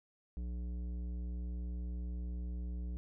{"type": "tone with tanh clipping", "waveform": "sine", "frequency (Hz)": 60.1, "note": "B1", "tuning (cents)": -46, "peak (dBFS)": -39, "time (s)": [0.37, 2.97], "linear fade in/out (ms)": 0, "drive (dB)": 12, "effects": []}